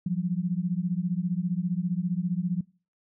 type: beating tone pair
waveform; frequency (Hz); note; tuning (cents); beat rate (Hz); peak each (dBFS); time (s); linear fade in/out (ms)
sine; 171.3 / 186.3; F3 / F#3; -33 / +12; 15; -28; 0.06-2.61; 5
effects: noise-tail reverb RT60 0.4 s tail -25 dB re dry